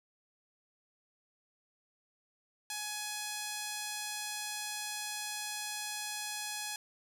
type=tone; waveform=5% pulse; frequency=840 Hz; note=G#5; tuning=19 cents sharp; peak=-25 dBFS; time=2.7-6.76 s; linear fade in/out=2 ms; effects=none